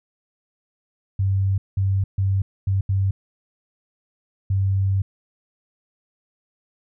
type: tone bursts at uneven times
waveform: sine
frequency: 97 Hz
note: G2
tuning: 18 cents flat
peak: -17 dBFS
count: 6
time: 1.19-1.58 / 1.77-2.04 / 2.18-2.42 / 2.67-2.81 / 2.89-3.11 / 4.5-5.02 s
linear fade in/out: 5 ms
effects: none